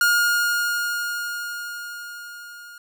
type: tone with level ramp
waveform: 45% pulse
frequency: 1424 Hz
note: F6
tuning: 33 cents sharp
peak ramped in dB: -15 to -40 dBFS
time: 0.01-2.78 s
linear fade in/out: 2 ms
effects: none